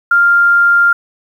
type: tone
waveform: sine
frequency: 1396.9 Hz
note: F6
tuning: in tune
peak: -6 dBFS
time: 0.11-0.93 s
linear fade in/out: 5 ms
effects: 7-bit